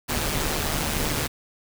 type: noise with amplitude modulation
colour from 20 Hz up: pink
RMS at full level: -23 dBFS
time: 0.08-1.28 s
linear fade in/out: 20 ms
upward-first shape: sine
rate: 150 Hz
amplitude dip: 60%
effects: none